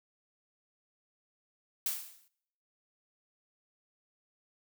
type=noise with exponential decay; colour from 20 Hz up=blue; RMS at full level=-30 dBFS; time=1.86-2.28 s; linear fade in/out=2 ms; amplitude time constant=90 ms; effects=noise-tail reverb RT60 0.8 s tail -25 dB re dry